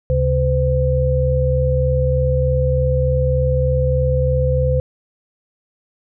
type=tone cluster; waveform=sine; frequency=71.4 / 134.7 / 510 Hz; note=D2 / C#3 / C5; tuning=-48 / -49 / -44 cents; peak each=-18 dBFS; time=0.1-4.8 s; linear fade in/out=0 ms; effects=none